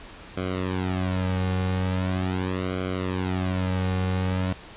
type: tone with flanger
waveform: sawtooth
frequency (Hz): 92.6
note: F#2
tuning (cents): +2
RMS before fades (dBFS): -26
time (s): 0.37-4.53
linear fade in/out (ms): 5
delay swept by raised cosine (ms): 1.1 to 3.1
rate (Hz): 0.41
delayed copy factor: -0.95
effects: pink hiss -44 dBFS RMS until 4.76 s + resampled to 8000 Hz